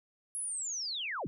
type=linear sweep; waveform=sine; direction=down; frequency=10840 to 87.31 Hz; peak=-34 dBFS; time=0.35-1.27 s; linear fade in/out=0 ms; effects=none